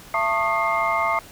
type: tone cluster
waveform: sine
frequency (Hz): 672 / 894 / 1102 / 1227 / 2113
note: E5 / A5 / C#6 / D#6 / C7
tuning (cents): +33 / +27 / -11 / -25 / +16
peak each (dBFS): -25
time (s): 0.14-1.19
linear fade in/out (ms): 2
effects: tanh soft clip ceiling -9 dBFS + pink hiss -44 dBFS RMS until 1.31 s